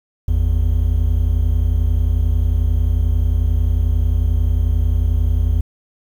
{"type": "tone pair together", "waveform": "triangle", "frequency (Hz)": [51.2, 82.41], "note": ["G#1", "E2"], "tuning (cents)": [-24, 0], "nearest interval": "minor sixth", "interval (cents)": 824, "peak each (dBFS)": -14, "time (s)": [0.28, 5.61], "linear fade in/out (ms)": 5, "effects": ["8-bit"]}